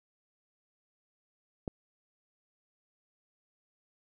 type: click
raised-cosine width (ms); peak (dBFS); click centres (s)
2; -21; 1.678
effects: none